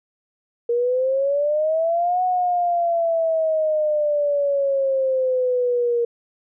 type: exponential two-way sweep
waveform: sine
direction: up then down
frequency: 469.5 to 737 to 469.5 Hz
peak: -17 dBFS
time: 0.69-6.05 s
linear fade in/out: 5 ms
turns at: 2.23 s
effects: none